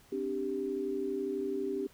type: chord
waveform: sine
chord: C suspended second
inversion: none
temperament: equal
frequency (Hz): 261.6 / 293.7 / 392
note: C4 / D4 / G4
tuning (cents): 0 / 0 / 0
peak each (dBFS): -39 / -38 / -33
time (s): 0.12-1.87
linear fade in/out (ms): 5
effects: pink hiss -61 dBFS RMS until 1.93 s